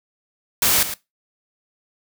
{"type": "noise with echo", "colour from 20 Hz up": "white", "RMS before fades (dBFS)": -17, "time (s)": [0.62, 0.83], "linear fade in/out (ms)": 2, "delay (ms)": 110, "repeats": 1, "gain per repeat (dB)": -11, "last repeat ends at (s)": 0.94, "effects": ["noise-tail reverb RT60 0.2 s tail -19 dB re dry"]}